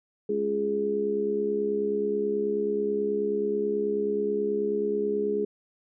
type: harmonic tone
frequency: 69.3 Hz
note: C#2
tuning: in tune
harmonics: 3 / 4 / 5 / 6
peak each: -33 / -37 / -35 / -25 dBFS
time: 0.29-5.45 s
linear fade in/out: 5 ms
effects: none